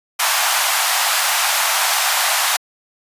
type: high-pass noise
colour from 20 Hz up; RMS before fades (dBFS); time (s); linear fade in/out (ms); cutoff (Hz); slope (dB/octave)
pink; -17; 0.19-2.57; 10; 690; 48
effects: resampled to 32000 Hz